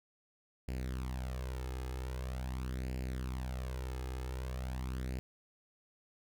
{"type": "tone with flanger", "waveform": "sawtooth", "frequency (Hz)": 63.8, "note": "C2", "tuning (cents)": -43, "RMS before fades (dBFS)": -39, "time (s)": [0.68, 5.19], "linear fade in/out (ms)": 0, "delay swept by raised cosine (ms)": [0.41, 2.41], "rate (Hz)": 0.44, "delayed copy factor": 0.65, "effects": []}